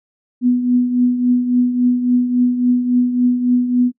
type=tone with tremolo; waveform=sine; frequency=246.9 Hz; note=B3; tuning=in tune; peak=-9 dBFS; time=0.41-3.92 s; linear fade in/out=50 ms; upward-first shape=triangle; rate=3.6 Hz; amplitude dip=65%; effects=noise-tail reverb RT60 0.1 s tail -20 dB re dry